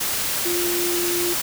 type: tone in noise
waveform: sine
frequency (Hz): 349.2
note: F4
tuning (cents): 0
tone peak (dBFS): -23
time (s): 0.45-1.34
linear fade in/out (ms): 10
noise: white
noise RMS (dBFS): -24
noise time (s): 0-1.42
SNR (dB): -2
effects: none